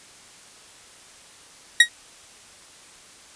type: tone with exponential decay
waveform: 30% pulse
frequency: 1893 Hz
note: A#6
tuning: 26 cents sharp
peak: -3 dBFS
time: 1.8-1.89 s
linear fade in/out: 5 ms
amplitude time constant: 18 ms
effects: white hiss -48 dBFS RMS until 3.35 s + resampled to 22050 Hz